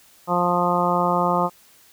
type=harmonic tone; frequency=176.3 Hz; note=F3; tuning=17 cents sharp; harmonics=1 / 2 / 3 / 4 / 5 / 6 / 7; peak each=-25 / -28 / -25 / -25 / -24 / -25 / -25 dBFS; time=0.27-1.5 s; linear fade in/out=50 ms; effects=white hiss -53 dBFS RMS until 1.92 s